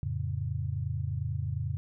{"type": "chord", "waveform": "sine", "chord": "F augmented", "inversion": "none", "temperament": "equal", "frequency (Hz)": [87.31, 110, 138.59], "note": ["F2", "A2", "C#3"], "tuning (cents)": [0, 0, 0], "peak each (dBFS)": -34, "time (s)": [0.03, 1.77], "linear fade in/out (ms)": 0, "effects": []}